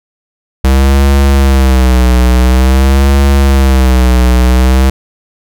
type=tone with vibrato; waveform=square; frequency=65.5 Hz; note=C2; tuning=2 cents sharp; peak=-5 dBFS; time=0.64-4.9 s; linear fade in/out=5 ms; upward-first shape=sine; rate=0.48 Hz; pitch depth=96 cents each way; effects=none